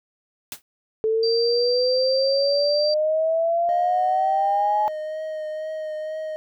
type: noise with exponential decay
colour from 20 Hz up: white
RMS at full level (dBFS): -28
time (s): 0.52-0.62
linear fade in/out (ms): 1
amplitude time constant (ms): 21
type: exponential sweep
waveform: sine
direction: up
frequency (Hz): 437.1 to 852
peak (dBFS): -18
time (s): 1.04-4.88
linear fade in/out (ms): 0
type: tone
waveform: sine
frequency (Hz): 4699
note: D8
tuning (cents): 0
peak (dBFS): -24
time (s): 1.23-2.94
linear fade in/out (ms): 2
type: tone with vibrato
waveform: triangle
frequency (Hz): 622.3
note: D#5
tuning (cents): 0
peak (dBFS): -25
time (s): 3.69-6.36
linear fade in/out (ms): 0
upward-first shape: triangle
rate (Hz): 2.1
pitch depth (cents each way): 21
effects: none